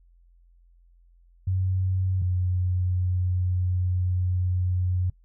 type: tone pair in turn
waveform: sine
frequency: 93.5 / 90.84 Hz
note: F#2 / F#2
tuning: +19 / -31 cents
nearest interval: unison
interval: 50 cents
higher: first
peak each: -22 dBFS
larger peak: neither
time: 1.47-2.22 / 2.22-5.1 s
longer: second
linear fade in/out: 5 ms
effects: noise-tail reverb RT60 0.1 s tail -19 dB re dry + added 43 Hz sine -54 dBFS peak until 5.24 s